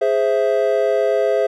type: chord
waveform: triangle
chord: Ab augmented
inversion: none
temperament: equal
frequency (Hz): 415.3 / 523.3 / 659.3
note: Ab4 / C5 / E5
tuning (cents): 0 / 0 / 0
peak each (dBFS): -17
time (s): 0.01-1.47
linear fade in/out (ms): 10
effects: none